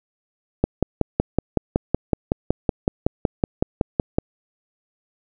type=click train; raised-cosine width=2 ms; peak=-3 dBFS; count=20; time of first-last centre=0.64-4.185 s; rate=5.36 Hz; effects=none